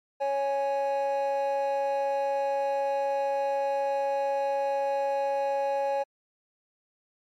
triangle tone pair together, 554.4 / 830.6 Hz, C#5 / G#5, 0 / 0 cents, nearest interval perfect fifth, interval 700 cents, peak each -24 / -26 dBFS, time 0.2-6.04 s, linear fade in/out 20 ms, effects tanh soft clip ceiling -18 dBFS + MP3 64 kbps

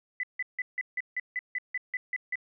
sine tone bursts, 2000 Hz, B6, 21 cents sharp, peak -28 dBFS, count 12, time 0.2-2.356 s, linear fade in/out 2 ms, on 33 ms, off 160 ms, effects none

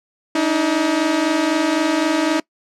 sawtooth tone pair together, 293.7 / 317.6 Hz, D4 / D#4, 0 / +36 cents, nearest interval minor second, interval 136 cents, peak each -17 / -13 dBFS, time 0.35-2.4 s, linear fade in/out 5 ms, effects noise-tail reverb RT60 0.1 s tail -23 dB re dry + low-pass 7000 Hz 12 dB/octave

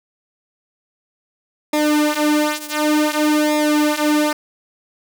sawtooth tone with flanger, 301.2 Hz, D4, 44 cents sharp, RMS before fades -17 dBFS, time 1.73-4.33 s, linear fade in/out 5 ms, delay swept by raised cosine 0.67 to 6.67 ms, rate 0.55 Hz, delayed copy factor -0.85, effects none

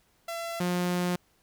sawtooth tone pair in turn, 674 / 178.01 Hz, E5 / F3, +38 / +33 cents, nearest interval octave + major seventh, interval 2305 cents, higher first, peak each -29 / -22 dBFS, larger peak second, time 0.28-0.6 / 0.6-1.16 s, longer second, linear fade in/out 5 ms, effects pink hiss -67 dBFS RMS until 1.42 s

